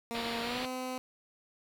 15% pulse tone with pitch glide, 233.1 to 255.7 Hz, A#3 to C4, 0 to -40 cents, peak -29 dBFS, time 0.11-0.98 s, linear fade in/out 0 ms, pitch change +160 cents, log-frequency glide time 0.42-0.64 s
white low-pass noise, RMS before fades -39 dBFS, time 0.14-0.66 s, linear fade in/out 10 ms, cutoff 4700 Hz, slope 96 dB/octave
effects none

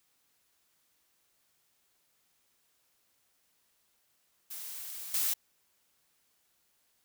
blue noise with level steps, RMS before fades -42 / -30 dBFS, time 4.5-5.34 s, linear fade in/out 10 ms, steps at 5.14 s, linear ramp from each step 2 ms, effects white hiss -73 dBFS RMS until 7.04 s

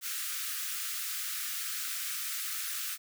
white high-pass noise, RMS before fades -36 dBFS, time 0.01-2.98 s, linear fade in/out 50 ms, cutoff 1200 Hz, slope 96 dB/octave, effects none

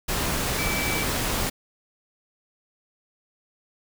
sine tone in noise, 2310 Hz, D7, 29 cents flat, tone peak -29 dBFS, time 0.58-1.04 s, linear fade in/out 10 ms, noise pink, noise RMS -26 dBFS, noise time 0.08-1.5 s, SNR -6 dB, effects none

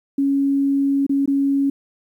sine tone with dropouts, 277.2 Hz, C#4, in tune, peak -15 dBFS, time 0.18-1.7 s, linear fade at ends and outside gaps 5 ms, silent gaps 1.066-1.094 / 1.259-1.276 s, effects 9-bit

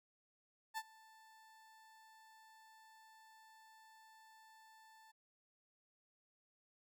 30% pulse tone with ADSR envelope, 883 Hz, A5, 6 cents sharp, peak -36 dBFS, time 0.74-5.12 s, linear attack 35 ms, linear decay 48 ms, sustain -23 dB, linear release 14 ms, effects none

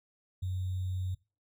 sine tone with sample-and-hold, 92.5 Hz, F#2, in tune, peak -31 dBFS, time 0.42-1.15 s, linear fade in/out 10 ms, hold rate 3675 Hz, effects noise-tail reverb RT60 0.3 s tail -22 dB re dry

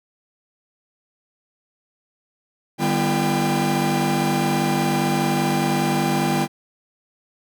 45% pulse tone cluster, 150.7 / 195.8 / 245.8 / 338.8 / 795 Hz, D3 / G3 / B3 / E4 / G5, +45 / -2 / -8 / +48 / +24 cents, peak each -25 dBFS, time 2.78-6.48 s, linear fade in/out 50 ms, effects none

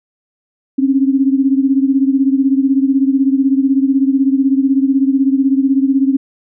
sine beating tone pair, 266.7 / 282.7 Hz, C4 / C#4, +33 / +34 cents, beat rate 16 Hz, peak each -11 / -15 dBFS, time 0.78-6.17 s, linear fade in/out 10 ms, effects none

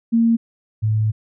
sine tone pair in turn, 229.8 / 108.45 Hz, A#3 / A2, -25 / -25 cents, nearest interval octave + minor second, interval 1300 cents, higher first, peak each -12 / -15 dBFS, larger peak first, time 0.12-0.37 / 0.82-1.12 s, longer second, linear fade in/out 20 ms, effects none

